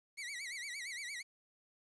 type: tone with vibrato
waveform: sawtooth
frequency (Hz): 2093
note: C7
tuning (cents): 0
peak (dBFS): -38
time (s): 0.17-1.23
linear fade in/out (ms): 20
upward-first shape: sine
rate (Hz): 8.7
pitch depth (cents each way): 170
effects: resampled to 24000 Hz + 11-bit